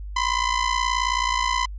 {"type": "ring-modulated tone", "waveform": "sawtooth", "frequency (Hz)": 1015, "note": "B5", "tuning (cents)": 47, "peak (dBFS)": -14, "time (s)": [0.16, 1.66], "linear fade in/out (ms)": 5, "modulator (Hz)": 29.4, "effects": ["added 50 Hz sine -31 dBFS peak until 1.78 s", "resampled to 16000 Hz"]}